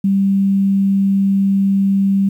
sine tone, 196 Hz, G3, in tune, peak -11 dBFS, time 0.04-2.29 s, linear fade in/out 5 ms, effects 8-bit

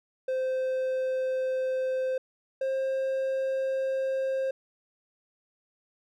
triangle tone pair in turn, 519 / 531.4 Hz, C5 / C5, -14 / +27 cents, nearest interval unison, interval 41 cents, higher second, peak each -24 dBFS, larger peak neither, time 0.28-2.18 / 2.61-4.51 s, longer neither, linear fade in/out 5 ms, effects none

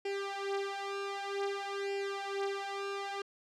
sawtooth tone with flanger, 397 Hz, G4, 22 cents sharp, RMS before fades -37 dBFS, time 0.05-3.22 s, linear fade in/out 5 ms, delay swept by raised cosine 0.39 to 4.29 ms, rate 0.53 Hz, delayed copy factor +0.9, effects low-pass 5000 Hz 12 dB/octave

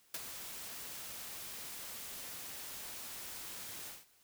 white noise with ADSR envelope, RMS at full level -38 dBFS, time 0.14-4.06 s, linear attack 4 ms, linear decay 35 ms, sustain -8 dB, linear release 200 ms, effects white hiss -68 dBFS RMS until 4.23 s

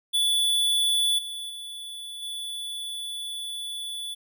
square tone with level steps, 3453 Hz, A7, 33 cents flat, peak -21 / -33 / -36 / -32 dBFS, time 0.13-4.15 s, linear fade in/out 20 ms, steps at 1.18 / 1.49 / 2.22 s, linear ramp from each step 10 ms, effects none

